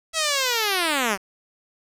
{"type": "linear sweep", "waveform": "5% pulse", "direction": "down", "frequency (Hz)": [659.3, 182.4], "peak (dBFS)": -9, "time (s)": [0.13, 1.18], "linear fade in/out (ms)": 50, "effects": ["resampled to 32000 Hz", "8-bit"]}